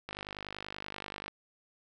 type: click train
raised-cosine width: 0.3 ms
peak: -23 dBFS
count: 61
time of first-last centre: 0.09-1.28 s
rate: 50.4 Hz
effects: none